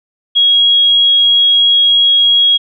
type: tone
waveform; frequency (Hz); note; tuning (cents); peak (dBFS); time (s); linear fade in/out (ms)
sine; 3301; G#7; -11; -6; 0.35-2.58; 20
effects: none